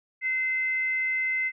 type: tone with frequency modulation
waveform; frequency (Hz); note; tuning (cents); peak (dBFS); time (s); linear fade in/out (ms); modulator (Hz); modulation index
sine; 2064; C7; -24; -24; 0.21-1.52; 50; 544; 0.25
effects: none